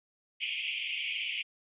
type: band-pass noise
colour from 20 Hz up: white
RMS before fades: -35 dBFS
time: 0.4-1.43 s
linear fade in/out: 20 ms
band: 2200 to 3200 Hz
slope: 96 dB/octave
effects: resampled to 8000 Hz